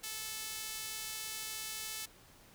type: tone with high-pass filter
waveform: sawtooth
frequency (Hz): 436.8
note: A4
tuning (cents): -13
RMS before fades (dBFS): -42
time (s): 0.03-2.06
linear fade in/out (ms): 10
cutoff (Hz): 3400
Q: 0.54
effects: pink hiss -60 dBFS RMS until 2.54 s